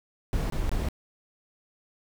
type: noise bursts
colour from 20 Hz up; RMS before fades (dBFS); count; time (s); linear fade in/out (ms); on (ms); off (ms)
brown; -27; 3; 0.33-0.886; 0; 170; 23
effects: none